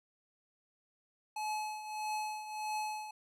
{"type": "tone with tremolo", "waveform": "square", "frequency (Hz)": 855, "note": "A5", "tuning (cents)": -50, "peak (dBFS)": -34, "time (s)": [1.36, 3.11], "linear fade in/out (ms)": 5, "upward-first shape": "triangle", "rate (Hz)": 1.6, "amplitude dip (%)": 70, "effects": ["low-pass 12000 Hz 12 dB/octave"]}